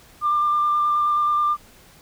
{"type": "tone with vibrato", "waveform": "sine", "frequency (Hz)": 1192, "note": "D6", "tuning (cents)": 25, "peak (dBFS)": -16, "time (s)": [0.21, 1.57], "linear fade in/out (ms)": 50, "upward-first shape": "square", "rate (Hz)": 9.4, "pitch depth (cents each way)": 10, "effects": ["tanh soft clip ceiling -12 dBFS", "pink hiss -50 dBFS RMS until 2.01 s"]}